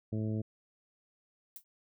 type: harmonic tone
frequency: 108.6 Hz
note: A2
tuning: 22 cents flat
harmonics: 1 / 2 / 3 / 4 / 5 / 6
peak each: -33 / -36 / -41 / -45 / -49 / -52 dBFS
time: 0.12-0.42 s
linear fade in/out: 10 ms
type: noise with exponential decay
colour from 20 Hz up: violet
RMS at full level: -41 dBFS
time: 1.56-1.64 s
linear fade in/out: 1 ms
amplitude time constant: 17 ms
effects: none